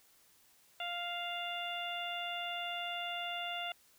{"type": "harmonic tone", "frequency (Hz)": 698.5, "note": "F5", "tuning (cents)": 0, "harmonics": [1, 2, 3, 4, 5], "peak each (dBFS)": [-41, -45, -46, -41, -45], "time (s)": [0.8, 3.72], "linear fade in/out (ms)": 2, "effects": ["white hiss -66 dBFS RMS until 3.98 s"]}